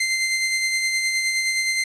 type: tone with tremolo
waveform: sawtooth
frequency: 2081 Hz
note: C7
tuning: 10 cents flat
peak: -15 dBFS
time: 0-1.84 s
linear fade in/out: 5 ms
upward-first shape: sine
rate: 9.6 Hz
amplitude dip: 35%
effects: resampled to 22050 Hz + 9-bit